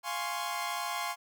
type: chord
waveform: sawtooth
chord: Db major seventh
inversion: first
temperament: equal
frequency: 698.5 / 830.6 / 1046.5 / 1108.7 Hz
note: F5 / Ab5 / C6 / Db6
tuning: 0 / 0 / 0 / 0 cents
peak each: -35 / -35 / -33 / -36 dBFS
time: 0.03-1.16 s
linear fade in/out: 50 ms
effects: none